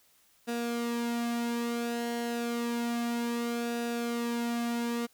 sawtooth tone with flanger, 236.1 Hz, A#3, 22 cents sharp, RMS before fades -32 dBFS, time 0.47-5.07 s, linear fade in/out 20 ms, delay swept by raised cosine 0.93 to 3.43 ms, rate 0.3 Hz, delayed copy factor -0.55, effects white hiss -65 dBFS RMS until 5.13 s

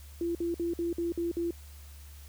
sine tone bursts, 340.7 Hz, F4, 43 cents flat, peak -28 dBFS, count 7, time 0.21-1.508 s, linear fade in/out 2 ms, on 140 ms, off 53 ms, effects added 72 Hz sine -46 dBFS peak until 2.28 s + white hiss -56 dBFS RMS until 2.28 s

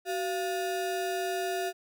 square ring-modulated tone, 534 Hz, C5, 35 cents sharp, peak -27 dBFS, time 0.05-1.73 s, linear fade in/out 50 ms, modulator 157 Hz, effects none

